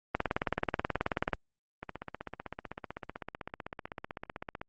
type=two click trains; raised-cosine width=0.5 ms; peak=-13 / -23 dBFS; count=23 / 45; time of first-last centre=0.15-1.333 / 1.83-4.615 s; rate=18.6 / 15.8 Hz; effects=Opus 24 kbps